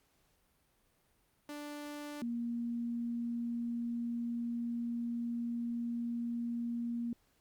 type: tone pair in turn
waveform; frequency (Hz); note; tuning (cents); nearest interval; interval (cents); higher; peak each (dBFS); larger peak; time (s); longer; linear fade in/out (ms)
sawtooth / sine; 293.7 / 235.9; D4 / A#3; 0 / +21; major third; 379; first; -38 / -34; second; 1.49-2.22 / 2.22-7.13; second; 2
effects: pink hiss -73 dBFS RMS until 7.4 s + Opus 48 kbps